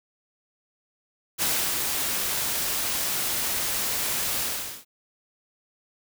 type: noise with ADSR envelope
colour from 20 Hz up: white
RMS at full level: -24 dBFS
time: 1.38-4.85 s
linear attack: 39 ms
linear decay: 330 ms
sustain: -3 dB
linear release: 430 ms
effects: none